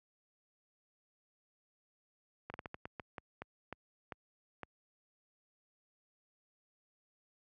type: slowing click train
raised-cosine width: 0.5 ms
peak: -27 dBFS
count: 12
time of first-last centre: 2.5-4.633 s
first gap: 40 ms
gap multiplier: 1.29
effects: high-pass 60 Hz 12 dB/octave